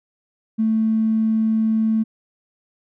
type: tone with tanh clipping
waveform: triangle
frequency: 220.8 Hz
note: A3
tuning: 6 cents sharp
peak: -15 dBFS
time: 0.58-2.04 s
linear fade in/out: 20 ms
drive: 2 dB
effects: none